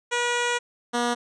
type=tone pair in turn; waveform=10% pulse; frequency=482.4 / 240.2 Hz; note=B4 / B3; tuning=-41 / -48 cents; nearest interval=octave; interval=1207 cents; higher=first; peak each=-14 dBFS; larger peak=neither; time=0.11-0.59 / 0.93-1.15 s; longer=first; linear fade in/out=20 ms; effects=resampled to 22050 Hz